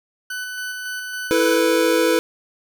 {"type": "tone with tremolo", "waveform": "40% pulse", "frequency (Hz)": 1500, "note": "F#6", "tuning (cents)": 23, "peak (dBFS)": -25, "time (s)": [0.3, 1.58], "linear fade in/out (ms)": 5, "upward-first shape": "square", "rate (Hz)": 3.6, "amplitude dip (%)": 25}
{"type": "chord", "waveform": "square", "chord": "E suspended fourth", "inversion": "none", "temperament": "equal", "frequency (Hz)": [329.6, 440, 493.9], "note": ["E4", "A4", "B4"], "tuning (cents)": [0, 0, 0], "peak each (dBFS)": [-20, -22, -19], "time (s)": [1.31, 2.19], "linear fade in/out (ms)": 0}
{"effects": []}